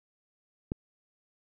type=click; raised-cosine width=3 ms; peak=-18 dBFS; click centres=0.719 s; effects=none